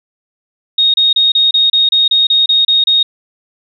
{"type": "tone bursts", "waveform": "sine", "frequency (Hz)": 3729, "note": "A#7", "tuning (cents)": 0, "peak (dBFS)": -7, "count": 12, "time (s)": [0.78, 3.03], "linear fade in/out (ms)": 5, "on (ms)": 160, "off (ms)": 30, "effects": []}